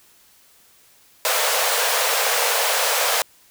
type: high-pass noise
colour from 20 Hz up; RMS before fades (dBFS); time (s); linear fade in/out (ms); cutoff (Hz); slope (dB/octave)
pink; -20; 1.25-3.22; 0; 450; 96
effects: white hiss -54 dBFS RMS until 3.5 s